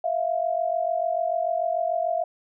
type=tone pair together; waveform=sine; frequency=653.2 / 700 Hz; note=E5 / F5; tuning=-16 / +4 cents; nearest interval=minor second; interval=120 cents; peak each=-25 dBFS; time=0.04-2.24 s; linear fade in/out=5 ms; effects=none